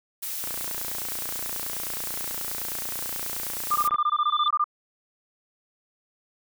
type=noise; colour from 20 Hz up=blue; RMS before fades=-32 dBFS; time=0.22-3.88 s; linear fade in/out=10 ms
type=click train; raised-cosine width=0.5 ms; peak=-21 dBFS; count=104; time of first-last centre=0.44-3.943 s; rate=29.4 Hz
type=tone with exponential growth; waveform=sine; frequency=3520 Hz; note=A7; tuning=in tune; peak=-25 dBFS; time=3.6-4.48 s; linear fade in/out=1 ms; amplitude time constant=190 ms
type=tone bursts; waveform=sine; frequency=1202 Hz; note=D6; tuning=40 cents sharp; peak=-19 dBFS; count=14; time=3.71-4.642 s; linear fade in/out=5 ms; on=48 ms; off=20 ms
effects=none